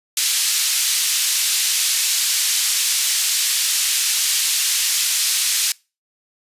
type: band-pass noise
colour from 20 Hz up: white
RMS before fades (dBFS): -19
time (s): 0.17-5.72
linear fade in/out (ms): 2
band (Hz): 2900 to 8800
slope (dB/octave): 12
effects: noise-tail reverb RT60 0.3 s tail -25 dB re dry + resampled to 32000 Hz

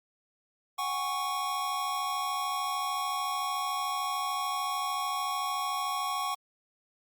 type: chord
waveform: square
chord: F# suspended second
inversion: none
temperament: equal with one note detuned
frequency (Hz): 740 / 813.5 / 1108.7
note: F#5 / G#5 / C#6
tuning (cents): 0 / -36 / 0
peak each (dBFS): -38 / -38 / -32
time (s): 0.78-6.35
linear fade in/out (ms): 10
effects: Opus 48 kbps

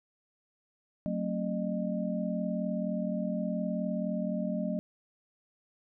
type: tone cluster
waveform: sine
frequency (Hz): 186 / 225.2 / 269.4 / 610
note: F#3 / A3 / C#4 / D#5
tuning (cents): +9 / +40 / -49 / -34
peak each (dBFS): -33 / -34 / -39 / -36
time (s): 1.06-4.79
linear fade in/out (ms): 0
effects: none

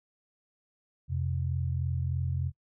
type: tone pair together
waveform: sine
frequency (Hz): 86.8 / 130.05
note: F2 / C3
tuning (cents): -10 / -10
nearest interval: perfect fifth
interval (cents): 700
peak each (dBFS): -30 / -31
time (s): 1.08-2.52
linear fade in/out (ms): 50
effects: noise-tail reverb RT60 0.1 s tail -22 dB re dry

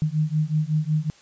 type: beating tone pair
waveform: sine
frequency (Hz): 151.4 / 156.8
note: D#3 / D#3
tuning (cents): -47 / +14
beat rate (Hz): 5.4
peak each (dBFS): -23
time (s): 0.02-1.1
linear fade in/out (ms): 0
effects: white hiss -53 dBFS RMS until 1.21 s + resampled to 16000 Hz

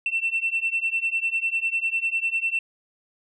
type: beating tone pair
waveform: sine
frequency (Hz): 2687 / 2697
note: E7 / E7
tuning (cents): +33 / +39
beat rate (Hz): 10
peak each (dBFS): -25 / -24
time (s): 0.06-2.59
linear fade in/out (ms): 2
effects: tanh soft clip ceiling -16 dBFS

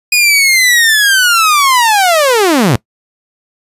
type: linear sweep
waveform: sawtooth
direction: down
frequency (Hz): 2485 to 99.9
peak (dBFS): -3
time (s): 0.12-2.76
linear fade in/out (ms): 5
effects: noise-tail reverb RT60 0.1 s tail -22 dB re dry + resampled to 32000 Hz

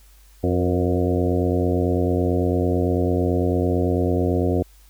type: harmonic tone with a mistuned harmonic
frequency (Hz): 89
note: F2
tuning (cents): +33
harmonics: 1 / 2 / 3 / 4 / 5 / 6 / 7 / 8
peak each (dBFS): -22 / -27 / -24 / -25 / -26 / -30 / -31 / -33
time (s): 0.43-4.63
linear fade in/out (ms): 10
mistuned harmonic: 5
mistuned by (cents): +53
effects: added 50 Hz sine -48 dBFS peak until 4.89 s + white hiss -56 dBFS RMS until 4.89 s

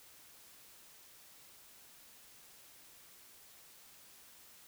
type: silence
effects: white hiss -59 dBFS RMS until 4.67 s

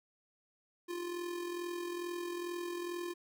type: tone with amplitude modulation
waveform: square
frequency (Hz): 349.2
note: F4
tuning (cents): 0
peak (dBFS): -36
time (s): 0.88-3.14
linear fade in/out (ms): 20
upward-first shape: sine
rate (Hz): 42.3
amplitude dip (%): 50
effects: none

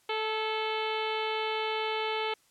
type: harmonic tone with a mistuned harmonic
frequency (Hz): 437.7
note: A4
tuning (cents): -9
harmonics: 1 / 2 / 3 / 4 / 5 / 6 / 7 / 8 / 9 / 10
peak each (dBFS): -33 / -34 / -39 / -45 / -38 / -41 / -39 / -43 / -47 / -51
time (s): 0.09-2.34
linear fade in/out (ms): 5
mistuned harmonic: 4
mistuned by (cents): -46
effects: white hiss -66 dBFS RMS until 2.5 s + low-pass 11000 Hz 12 dB/octave

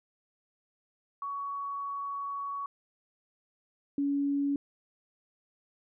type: tone pair in turn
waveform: sine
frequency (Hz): 1122 / 282.3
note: C#6 / C#4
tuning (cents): +21 / +32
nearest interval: 2 octaves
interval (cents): 2389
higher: first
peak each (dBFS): -33 / -26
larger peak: second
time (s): 1.22-2.66 / 3.98-4.56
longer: first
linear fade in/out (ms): 2
effects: none

